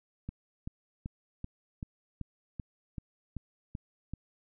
click train, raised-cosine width 5 ms, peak -25 dBFS, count 11, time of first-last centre 0.29-4.136 s, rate 2.6 Hz, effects none

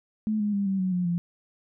sine tone with pitch steps, 215.6 / 207.8 / 200.2 / 192.97 / 185.96 / 179.21 / 172.71 Hz, A3 / G#3 / G3 / G3 / F#3 / F3 / F3, -35 / +1 / +37 / -27 / +9 / +45 / -19 cents, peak -23 dBFS, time 0.27-1.18 s, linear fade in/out 0 ms, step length 130 ms, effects none

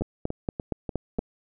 two click trains, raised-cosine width 2 ms, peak -13 / -17 dBFS, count 6 / 5, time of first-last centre 0.02-1.191 / 0.01-1.186 s, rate 4.27 / 3.4 Hz, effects none

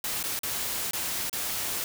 white noise with dropouts, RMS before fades -31 dBFS, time 0.04-1.84 s, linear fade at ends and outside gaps 1 ms, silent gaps 0.228-0.238 / 0.391-0.433 / 0.91-0.933 / 1.296-1.329 s, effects none

